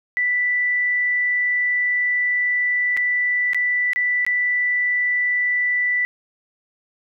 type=tone with dropouts; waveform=sine; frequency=1975.5 Hz; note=B6; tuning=in tune; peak=-17 dBFS; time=0.17-6.05 s; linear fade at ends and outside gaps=0 ms; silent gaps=2.967-2.973 / 3.533-3.546 / 3.933-3.96 / 4.25-4.265 s; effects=none